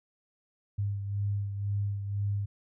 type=beating tone pair; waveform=sine; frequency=100.8 / 102.8 Hz; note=G2 / G#2; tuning=+49 / -17 cents; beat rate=2 Hz; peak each=-29 / -38 dBFS; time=0.78-2.46 s; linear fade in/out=10 ms; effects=none